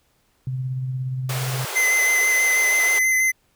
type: tone with tremolo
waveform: sine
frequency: 129.5 Hz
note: C3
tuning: 17 cents flat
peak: -22 dBFS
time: 0.47-1.65 s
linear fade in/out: 2 ms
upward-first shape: sine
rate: 17 Hz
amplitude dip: 30%
type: high-pass noise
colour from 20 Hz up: pink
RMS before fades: -30 dBFS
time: 1.29-2.99 s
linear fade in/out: 5 ms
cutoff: 390 Hz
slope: 48 dB/octave
type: tone with vibrato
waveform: square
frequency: 2049 Hz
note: C7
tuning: 37 cents flat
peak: -17 dBFS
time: 1.75-3.32 s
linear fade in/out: 20 ms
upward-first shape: square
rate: 6.2 Hz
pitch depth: 14 cents each way
effects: pink hiss -64 dBFS RMS until 3.55 s